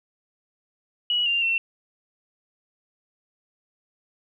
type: tone with pitch steps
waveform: sine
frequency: 2922 / 2788 / 2706 Hz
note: F#7 / F7 / E7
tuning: -22 / -4 / +45 cents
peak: -20 dBFS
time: 1.1-1.58 s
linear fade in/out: 2 ms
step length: 160 ms
effects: 10-bit